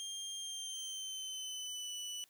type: tone with pitch glide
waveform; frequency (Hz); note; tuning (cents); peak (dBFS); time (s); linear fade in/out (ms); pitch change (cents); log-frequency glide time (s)
25% pulse; 3200 to 2969; G7 to F#7; +35 to +5; -37; 0-2.24; 0; -130; 0.39-1.93
effects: white hiss -69 dBFS RMS until 2.29 s